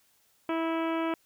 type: harmonic tone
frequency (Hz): 327.2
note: E4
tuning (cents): -13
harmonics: 1 / 2 / 3 / 4 / 5 / 6 / 7 / 8 / 9 / 10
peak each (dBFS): -29 / -34 / -36 / -38 / -44 / -48 / -43 / -46 / -50 / -52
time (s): 0.49-1.14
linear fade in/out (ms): 2
effects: white hiss -67 dBFS RMS until 1.25 s